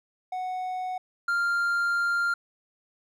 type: tone pair in turn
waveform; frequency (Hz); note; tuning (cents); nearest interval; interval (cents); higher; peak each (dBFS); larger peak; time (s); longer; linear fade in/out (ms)
triangle; 739 / 1395; F#5 / F6; -2 / -2; major seventh; 1100; second; -27 / -21; second; 0.32-0.98 / 1.28-2.34; second; 5
effects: none